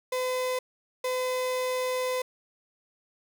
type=tone pair in turn; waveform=35% pulse; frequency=508 / 508 Hz; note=B4 / B4; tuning=+49 / +49 cents; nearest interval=unison; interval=0 cents; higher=neither; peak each=-25 dBFS; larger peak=neither; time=0.12-0.59 / 1.04-2.22 s; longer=second; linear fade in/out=5 ms; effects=none